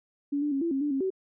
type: tone with pitch steps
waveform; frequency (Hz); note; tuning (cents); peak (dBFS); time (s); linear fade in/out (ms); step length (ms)
sine; 285.1 / 294.5 / 274 / 336.6 / 270.6 / 293.3 / 270.1 / 379.6; C#4 / D4 / C#4 / E4 / C#4 / D4 / C#4 / F#4; +49 / +5 / -20 / +36 / -42 / -2 / -45 / +44; -25; 0.32-1.104; 10; 98
effects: none